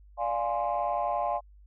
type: chord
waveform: sine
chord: D half-diminished seventh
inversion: none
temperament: equal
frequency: 587.3 / 698.5 / 830.6 / 1046.5 Hz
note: D5 / F5 / Ab5 / C6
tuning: 0 / 0 / 0 / 0 cents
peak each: -32 / -29 / -31 / -33 dBFS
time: 0.17-1.41 s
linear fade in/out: 50 ms
effects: tanh soft clip ceiling -19 dBFS + added 50 Hz sine -51 dBFS peak until 1.66 s